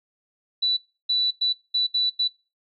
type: tone bursts at uneven times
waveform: sine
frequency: 3961 Hz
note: B7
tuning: 4 cents sharp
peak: -19 dBFS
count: 6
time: 0.62-0.77 / 1.09-1.31 / 1.41-1.53 / 1.74-1.87 / 1.94-2.1 / 2.19-2.28 s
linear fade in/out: 10 ms
effects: noise-tail reverb RT60 0.3 s tail -21 dB re dry